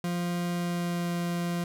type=tone with pitch glide; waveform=40% pulse; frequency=174.61 to 173.2 Hz; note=F3 to F3; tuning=0 to -14 cents; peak=-27 dBFS; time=0.04-1.64 s; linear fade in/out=2 ms; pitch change=-14 cents; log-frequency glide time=0.49-1.13 s; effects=none